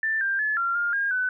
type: tone with pitch steps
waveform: sine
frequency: 1773 / 1587 / 1720 / 1378 / 1410 / 1619 / 1503 Hz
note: A6 / G6 / A6 / F6 / F6 / G#6 / F#6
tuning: +13 / +21 / -40 / -24 / +16 / -45 / +27 cents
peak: -22 dBFS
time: 0.03-1.29 s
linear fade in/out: 2 ms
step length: 180 ms
effects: none